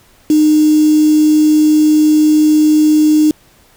sine tone with quantisation, 305.7 Hz, D#4, 30 cents flat, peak -6 dBFS, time 0.3-3.31 s, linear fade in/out 2 ms, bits 4, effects pink hiss -48 dBFS RMS until 3.76 s

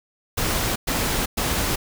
pink noise bursts, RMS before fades -23 dBFS, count 3, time 0.37-1.76 s, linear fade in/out 10 ms, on 390 ms, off 110 ms, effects none

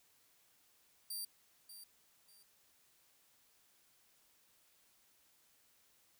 10% pulse tone with echo, 4699 Hz, D8, in tune, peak -34 dBFS, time 1.1-1.25 s, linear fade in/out 5 ms, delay 590 ms, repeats 2, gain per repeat -11 dB, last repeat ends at 2.43 s, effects white hiss -71 dBFS RMS until 6.19 s

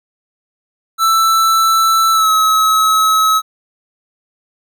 square tone with pitch glide, 1325 to 1285.8 Hz, E6 to E6, +9 to -43 cents, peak -10 dBFS, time 0.98-3.42 s, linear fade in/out 50 ms, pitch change -52 cents, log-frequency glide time 2.12-2.3 s, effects none

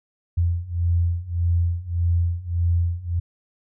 sine beating tone pair, 85 / 86.7 Hz, F2 / F2, -46 / -12 cents, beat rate 1.7 Hz, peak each -23 / -21 dBFS, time 0.37-3.2 s, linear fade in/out 10 ms, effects none

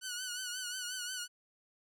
10% pulse tone with vibrato, 1480 Hz, F#6, in tune, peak -29 dBFS, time 0.01-1.28 s, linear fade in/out 50 ms, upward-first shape triangle, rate 5.6 Hz, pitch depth 70 cents each way, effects none

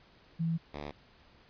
sine / 5% pulse tone pair in turn, 164.81 / 73.41 Hz, E3 / D2, 0 / 0 cents, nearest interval octave + major second, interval 1400 cents, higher first, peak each -28 / -28 dBFS, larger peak neither, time 0.39-0.58 / 0.73-0.92 s, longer neither, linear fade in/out 20 ms, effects pink hiss -61 dBFS RMS until 1.49 s + resampled to 11025 Hz

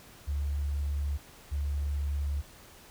sine tone pair in turn, 71.7 / 71.7 Hz, D2 / D2, -41 / -41 cents, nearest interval unison, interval 0 cents, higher neither, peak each -28 dBFS, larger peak neither, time 0.27-1.18 / 1.51-2.42 s, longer neither, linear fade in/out 20 ms, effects pink hiss -53 dBFS RMS until 2.9 s

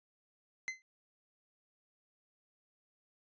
45% pulse tone with exponential decay, 2056 Hz, C7, 31 cents flat, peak -32 dBFS, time 0.68-0.82 s, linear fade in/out 0 ms, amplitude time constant 30 ms, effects resampled to 16000 Hz

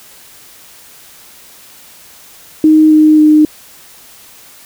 sine tone with pitch steps, 311.1 / 308.2 / 305.4 Hz, D#4 / D#4 / D#4, 0 / -16 / -32 cents, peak -3 dBFS, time 2.64-3.45 s, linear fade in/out 2 ms, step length 270 ms, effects white hiss -39 dBFS RMS until 4.65 s

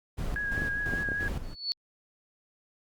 brown noise with tremolo, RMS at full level -32 dBFS, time 0.17-1.55 s, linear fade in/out 20 ms, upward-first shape square, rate 2.9 Hz, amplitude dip 60%
sine tone with vibrato, 1651 Hz, G#6, 11 cents flat, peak -29 dBFS, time 0.36-1.28 s, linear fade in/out 0 ms, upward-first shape triangle, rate 5 Hz, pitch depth 31 cents each way
clicks, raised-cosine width 2 ms, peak -22 dBFS, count 6, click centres 0.579 / 0.62 / 0.937 / 1.088 / 1.118 / 1.229 s
sine tone with exponential growth, 4435 Hz, C#8, in tune, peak -24 dBFS, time 1.43-1.72 s, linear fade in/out 0 ms, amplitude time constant 63 ms
effects Opus 48 kbps

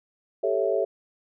sine chord, A dominant seventh, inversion third, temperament equal, 392 / 440 / 554.4 / 659.3 Hz, G4 / A4 / C#5 / E5, 0 / 0 / 0 / 0 cents, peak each -27 dBFS, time 0.43-0.85 s, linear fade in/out 10 ms, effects none

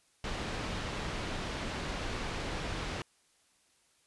pink low-pass noise, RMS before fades -37 dBFS, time 0.24-3.02 s, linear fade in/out 2 ms, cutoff 4300 Hz, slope 12 dB/octave, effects white hiss -69 dBFS RMS until 4.06 s + resampled to 24000 Hz

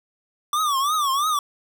square tone with vibrato, 1159 Hz, D6, 23 cents flat, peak -20 dBFS, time 0.53-1.39 s, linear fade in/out 2 ms, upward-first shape triangle, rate 3 Hz, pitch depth 180 cents each way, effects 10-bit

